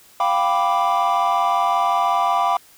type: chord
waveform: triangle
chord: G dominant seventh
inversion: third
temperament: equal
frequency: 698.5 / 784 / 987.8 / 1174.7 Hz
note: F5 / G5 / B5 / D6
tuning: 0 / 0 / 0 / 0 cents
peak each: -19 dBFS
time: 0.2-2.57 s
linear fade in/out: 2 ms
effects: tanh soft clip ceiling -8 dBFS + white hiss -50 dBFS RMS until 2.77 s